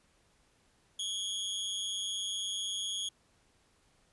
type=tone with amplitude modulation; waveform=sawtooth; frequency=3310 Hz; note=G#7; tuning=6 cents flat; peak=-27 dBFS; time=0.99-3.09 s; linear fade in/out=5 ms; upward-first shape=sine; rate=196 Hz; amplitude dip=75%; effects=pink hiss -69 dBFS RMS until 4.12 s + resampled to 24000 Hz